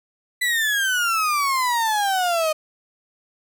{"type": "exponential sweep", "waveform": "35% pulse", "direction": "down", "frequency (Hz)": [2000, 614], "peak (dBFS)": -17, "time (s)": [0.41, 2.53], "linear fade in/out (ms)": 10, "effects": []}